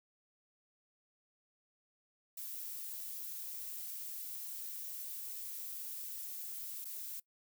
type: noise with dropouts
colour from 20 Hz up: violet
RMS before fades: -44 dBFS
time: 2.37-7.2 s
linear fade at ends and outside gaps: 5 ms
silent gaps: 6.846-6.852 s
effects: noise-tail reverb RT60 0.1 s tail -22 dB re dry